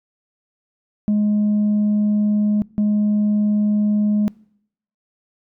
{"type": "tone bursts at uneven times", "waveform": "sine", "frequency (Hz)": 209.1, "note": "G#3", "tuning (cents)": 12, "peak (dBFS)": -12, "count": 2, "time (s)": [[1.08, 2.62], [2.78, 4.28]], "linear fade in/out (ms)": 0, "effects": ["noise-tail reverb RT60 0.7 s tail -25 dB re dry", "tanh soft clip ceiling -13 dBFS"]}